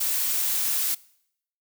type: noise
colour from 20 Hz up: blue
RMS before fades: -25 dBFS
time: 0-0.95 s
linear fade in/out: 10 ms
effects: noise-tail reverb RT60 0.7 s tail -22 dB re dry